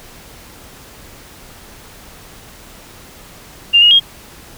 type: tone with pitch steps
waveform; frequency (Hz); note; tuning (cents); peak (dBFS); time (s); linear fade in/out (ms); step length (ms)
sine; 2799 / 2871 / 3250; F7 / F7 / G#7; +3 / +47 / -38; -5; 3.73-4; 20; 90
effects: pink hiss -39 dBFS RMS until 4.57 s